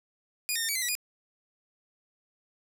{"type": "tone with pitch steps", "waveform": "10% pulse", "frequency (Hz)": [2450, 1835, 1813, 2272, 2061, 1948, 2453], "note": ["D#7", "A#6", "A#6", "C#7", "C7", "B6", "D#7"], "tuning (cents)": [-27, -28, -49, 42, -27, -24, -25], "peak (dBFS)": -19, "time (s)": [0.49, 0.952], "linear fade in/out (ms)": 0, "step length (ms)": 66, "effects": []}